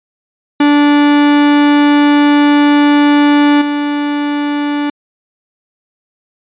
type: tone with level steps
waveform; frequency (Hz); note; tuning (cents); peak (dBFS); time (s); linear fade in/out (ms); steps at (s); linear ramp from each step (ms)
45% pulse; 291.3; D4; -14; -6 / -13; 0.6-4.9; 5; 3.61; 10
effects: resampled to 8000 Hz